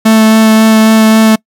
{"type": "tone with vibrato", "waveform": "45% pulse", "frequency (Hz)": 220, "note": "A3", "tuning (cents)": 0, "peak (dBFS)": -3, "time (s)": [0.05, 1.36], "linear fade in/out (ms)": 10, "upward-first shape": "sine", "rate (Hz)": 3.7, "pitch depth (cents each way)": 9, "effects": ["noise-tail reverb RT60 0.1 s tail -25 dB re dry"]}